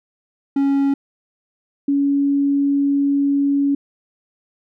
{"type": "tone pair in turn", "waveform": ["triangle", "sine"], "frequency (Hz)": [277.2, 281.1], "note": ["C#4", "C#4"], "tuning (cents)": [0, 24], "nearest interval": "unison", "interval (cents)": 24, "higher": "second", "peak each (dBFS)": [-12, -14], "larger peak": "first", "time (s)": [[0.56, 0.94], [1.88, 3.75]], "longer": "second", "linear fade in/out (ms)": 5, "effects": []}